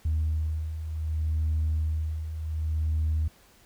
sine beating tone pair, 77.78 / 78.44 Hz, D#2 / D#2, 0 / +15 cents, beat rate 0.66 Hz, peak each -31 / -25 dBFS, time 0.05-3.28 s, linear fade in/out 5 ms, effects tanh soft clip ceiling -20 dBFS + pink hiss -58 dBFS RMS until 3.65 s

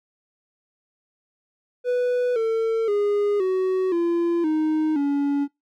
triangle tone with pitch steps, 493.9 / 450.3 / 410.5 / 374.3 / 341.3 / 311.1 / 283.7 Hz, B4 / A4 / G#4 / F#4 / F4 / D#4 / C#4, 0 / +40 / -20 / +20 / -40 / 0 / +40 cents, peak -17 dBFS, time 1.84-5.48 s, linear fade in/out 50 ms, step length 520 ms, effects noise-tail reverb RT60 0.2 s tail -23 dB re dry

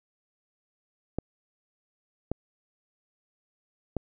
clicks, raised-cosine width 2 ms, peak -15 dBFS, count 3, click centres 1.186 / 2.316 / 3.967 s, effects none

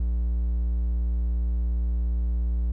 triangle tone, 58.6 Hz, A#1, 10 cents sharp, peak -20 dBFS, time 0-2.72 s, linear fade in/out 5 ms, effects none

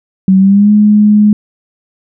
sine tone with pitch glide, 190 to 209.6 Hz, F#3 to G#3, +46 to +16 cents, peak -3 dBFS, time 0.28-1.33 s, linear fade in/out 2 ms, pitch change +170 cents, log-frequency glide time 0.38-0.71 s, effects none

